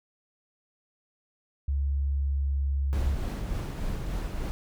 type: tone with pitch glide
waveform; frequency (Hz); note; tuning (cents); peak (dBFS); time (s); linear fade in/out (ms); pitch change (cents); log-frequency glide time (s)
sine; 69.7 to 68.94; C#2 to C#2; +10 to -9; -24; 1.68-3.15; 5; -19; 1.98-2.96
type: noise with tremolo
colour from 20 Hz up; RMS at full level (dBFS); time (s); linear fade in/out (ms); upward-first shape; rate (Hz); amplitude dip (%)
brown; -30; 2.93-4.51; 0; triangle; 3.4; 35
effects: none